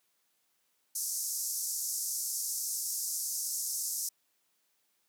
pink band-pass noise, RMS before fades -35 dBFS, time 0.95-4.09 s, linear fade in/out 5 ms, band 5400 to 14000 Hz, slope 48 dB/octave, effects white hiss -75 dBFS RMS until 5.08 s + high-pass 150 Hz 12 dB/octave

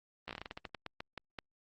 slowing click train, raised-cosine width 0.3 ms, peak -25 dBFS, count 16, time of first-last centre 0.28-1.387 s, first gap 13 ms, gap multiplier 1.22, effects Opus 24 kbps

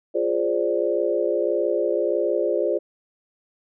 sine chord, D half-diminished seventh, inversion first, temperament equal with one note detuned, 349.2 / 415.3 / 525.7 / 587.3 Hz, F4 / Ab4 / C5 / D5, 0 / 0 / +8 / 0 cents, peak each -25 dBFS, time 0.14-2.79 s, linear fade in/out 20 ms, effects none

